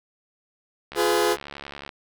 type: click train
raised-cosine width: 0.3 ms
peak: -20 dBFS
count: 70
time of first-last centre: 0.92-1.892 s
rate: 71 Hz
type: chord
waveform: sawtooth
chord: F diminished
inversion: none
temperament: just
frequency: 349.2 / 419.1 / 502.9 Hz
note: F4 / Ab4 / Cb5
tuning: 0 / +16 / +31 cents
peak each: -20 / -18 / -21 dBFS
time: 0.95-1.37 s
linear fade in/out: 50 ms
effects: none